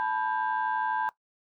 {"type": "tone cluster", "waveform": "sine", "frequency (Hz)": [874, 986, 1592], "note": ["A5", "B5", "G6"], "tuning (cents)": [-12, -3, 26], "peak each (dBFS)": [-29, -30, -33], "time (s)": [0, 1.09], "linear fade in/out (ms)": 0, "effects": ["noise-tail reverb RT60 0.1 s tail -18 dB re dry", "tanh soft clip ceiling -18 dBFS"]}